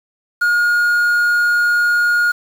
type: tone with quantisation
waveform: triangle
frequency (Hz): 1431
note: F6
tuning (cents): +42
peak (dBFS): -10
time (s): 0.41-2.32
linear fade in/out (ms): 10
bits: 6
effects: none